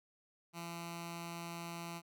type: tone with notch filter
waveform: 10% pulse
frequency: 169.6 Hz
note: E3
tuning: 50 cents sharp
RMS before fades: -45 dBFS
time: 0.53-2.02 s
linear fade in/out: 50 ms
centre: 470 Hz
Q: 0.93
effects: none